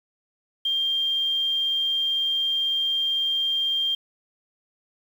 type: tone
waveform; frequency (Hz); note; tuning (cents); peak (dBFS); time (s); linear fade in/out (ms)
sine; 3189; G7; +29; -21; 0.65-3.95; 5
effects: 8-bit